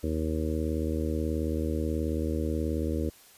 harmonic tone, 78.5 Hz, D#2, 16 cents sharp, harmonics 1 / 2 / 3 / 4 / 5 / 6 / 7, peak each -30 / -40 / -34 / -33 / -38 / -36 / -40 dBFS, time 0.03-3.1 s, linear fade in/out 10 ms, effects white hiss -55 dBFS RMS until 3.37 s + resampled to 32000 Hz

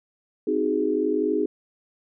sine chord, Ab dominant seventh, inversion first, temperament just, 259.6 / 311.5 / 373.8 / 415.3 Hz, C4 / Eb4 / Gb4 / Ab4, -13 / +2 / +18 / 0 cents, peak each -29 / -25 / -28 / -24 dBFS, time 0.47-1.46 s, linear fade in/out 5 ms, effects none

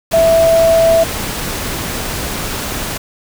sine tone in noise, 659.3 Hz, E5, in tune, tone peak -7 dBFS, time 0.13-1.04 s, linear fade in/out 10 ms, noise pink, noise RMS -21 dBFS, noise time 0.11-2.98 s, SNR +11 dB, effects none

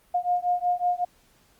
sine beating tone pair, 710 / 715.4 Hz, F5 / F5, +28 / +41 cents, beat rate 5.4 Hz, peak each -25 / -25 dBFS, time 0.14-1.05 s, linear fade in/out 10 ms, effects pink hiss -61 dBFS RMS until 1.59 s + Opus 32 kbps

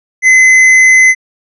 triangle tone with hard clipping, 2041 Hz, C7, 44 cents flat, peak -4 dBFS, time 0.22-1.15 s, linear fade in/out 50 ms, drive 11 dB, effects low-pass 10000 Hz 12 dB/octave

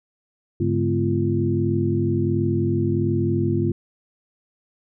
sine tone cluster, 101.7 / 143 / 208.9 / 251.9 / 343.6 Hz, G#2 / D3 / G#3 / B3 / F4, -36 / -46 / +10 / +34 / -28 cents, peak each -23 / -25 / -28 / -27 / -23 dBFS, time 0.6-3.72 s, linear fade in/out 5 ms, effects none

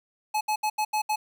square tone bursts at uneven times, 854 Hz, G#5, 48 cents sharp, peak -24 dBFS, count 6, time 0.34-0.41 / 0.48-0.56 / 0.63-0.7 / 0.78-0.85 / 0.93-1.02 / 1.09-1.16 s, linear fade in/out 10 ms, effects 10-bit

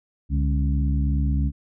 harmonic tone with a mistuned harmonic, 69.3 Hz, C#2, in tune, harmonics 1 / 2 / 3 / 4, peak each -20 / -26 / -30 / -32 dBFS, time 0.29-1.52 s, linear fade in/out 50 ms, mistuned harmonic 2, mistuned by +81 cents, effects none

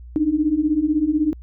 sine beating tone pair, 293.7 / 309.7 Hz, D4 / D#4, 0 / -8 cents, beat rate 16 Hz, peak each -21 / -18 dBFS, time 0.16-1.33 s, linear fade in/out 0 ms, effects added 60 Hz sine -36 dBFS peak until 1.42 s

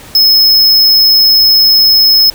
square tone, 5180 Hz, E8, 31 cents flat, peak -4 dBFS, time 0.15-2.3 s, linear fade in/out 2 ms, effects pink hiss -33 dBFS RMS until 2.34 s

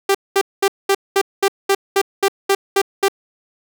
sawtooth tone bursts, 393.3 Hz, G4, 6 cents sharp, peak -8 dBFS, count 12, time 0.09-3.084 s, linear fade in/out 5 ms, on 57 ms, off 210 ms, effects none

